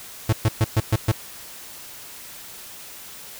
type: tone bursts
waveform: 45% pulse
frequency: 110 Hz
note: A2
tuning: in tune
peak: -15 dBFS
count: 6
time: 0.29-1.118 s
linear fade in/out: 5 ms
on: 38 ms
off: 120 ms
effects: white hiss -40 dBFS RMS until 3.39 s